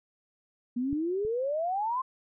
sine exponential sweep, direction up, 236.3 to 1068 Hz, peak -27 dBFS, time 0.76-2.02 s, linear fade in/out 10 ms
clicks, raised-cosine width 5 ms, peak -26 / -33 dBFS, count 2, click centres 0.929 / 1.25 s
effects none

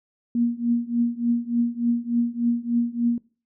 sine tone with tremolo, 236.8 Hz, A#3, 27 cents sharp, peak -16 dBFS, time 0.35-3.18 s, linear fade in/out 2 ms, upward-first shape triangle, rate 3.4 Hz, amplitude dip 95%, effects noise-tail reverb RT60 0.4 s tail -22 dB re dry

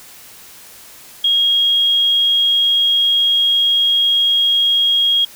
sine tone, 3274 Hz, G#7, 25 cents flat, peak -11 dBFS, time 1.24-5.25 s, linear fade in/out 5 ms, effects white hiss -40 dBFS RMS until 5.35 s

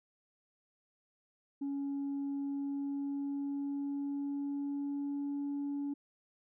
sine tone with pitch glide, 279.6 to 284 Hz, C#4 to C#4, +15 to +42 cents, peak -32 dBFS, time 1.61-5.94 s, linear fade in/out 10 ms, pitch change +27 cents, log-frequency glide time 2.38-5.41 s, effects tanh soft clip ceiling -32 dBFS

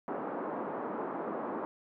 pink band-pass noise, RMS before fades -37 dBFS, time 0.08-1.65 s, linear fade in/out 0 ms, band 240 to 1200 Hz, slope 24 dB/octave, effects none

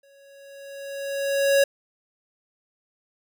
square tone with exponential growth, 555 Hz, C#5, 2 cents sharp, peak -15 dBFS, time 0.03-1.64 s, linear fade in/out 5 ms, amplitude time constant 350 ms, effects none

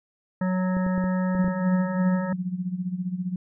harmonic tone, 184.7 Hz, F#3, 3 cents flat, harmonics 1 / 3 / 5 / 7 / 9 / 10, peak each -22 / -32 / -36 / -39 / -41 / -42 dBFS, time 0.41-2.33 s, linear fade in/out 5 ms
clicks, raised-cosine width 3 ms, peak -22 dBFS, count 7, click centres 0.768 / 0.865 / 0.979 / 1.041 / 1.351 / 1.444 / 1.481 s
sine tone with tremolo, 181.8 Hz, F#3, 30 cents flat, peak -23 dBFS, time 1.39-3.36 s, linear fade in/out 2 ms, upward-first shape sine, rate 15 Hz, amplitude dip 75%
effects none

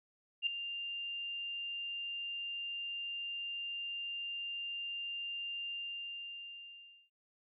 sine tone with ADSR envelope, 2794 Hz, F7, in tune, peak -27 dBFS, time 0.42-7.1 s, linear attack 47 ms, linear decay 3 ms, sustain -11 dB, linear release 1400 ms, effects none

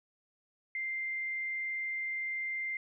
sine tone, 2093 Hz, C7, in tune, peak -33 dBFS, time 0.75-2.77 s, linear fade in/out 2 ms, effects none

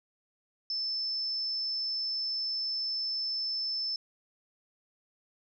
sine tone, 5274 Hz, E8, in tune, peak -30 dBFS, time 0.7-3.96 s, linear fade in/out 2 ms, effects none

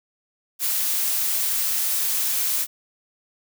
blue noise, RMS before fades -23 dBFS, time 0.59-2.67 s, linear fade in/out 50 ms, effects none

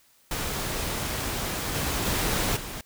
pink noise with level steps, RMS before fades -30 / -28 / -26 / -36 dBFS, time 0.31-2.81 s, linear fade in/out 2 ms, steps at 1.74 / 2.05 / 2.56 s, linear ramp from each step 10 ms, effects white hiss -61 dBFS RMS until 2.85 s

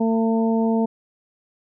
harmonic tone, 225.5 Hz, A3, 43 cents sharp, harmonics 1 / 2 / 3 / 4, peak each -18 / -24 / -28 / -30 dBFS, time 0-0.86 s, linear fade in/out 10 ms, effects none

